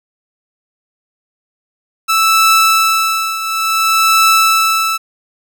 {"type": "tone with tremolo", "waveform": "sawtooth", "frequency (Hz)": 1317, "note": "E6", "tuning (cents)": -2, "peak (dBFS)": -3, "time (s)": [2.08, 4.98], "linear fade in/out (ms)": 20, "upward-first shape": "triangle", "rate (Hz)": 0.57, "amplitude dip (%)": 75, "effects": []}